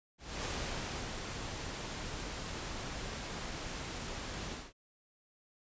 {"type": "noise with ADSR envelope", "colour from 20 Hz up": "pink", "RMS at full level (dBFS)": -37, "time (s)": [0.18, 4.73], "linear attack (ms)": 260, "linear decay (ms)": 710, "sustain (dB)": -4, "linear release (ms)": 210, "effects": ["resampled to 16000 Hz"]}